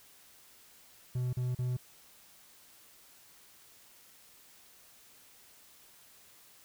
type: tone bursts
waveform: triangle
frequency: 125.1 Hz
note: B2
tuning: 23 cents sharp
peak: -28 dBFS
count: 3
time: 1.15-1.768 s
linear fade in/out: 5 ms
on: 180 ms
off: 39 ms
effects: white hiss -59 dBFS RMS until 6.64 s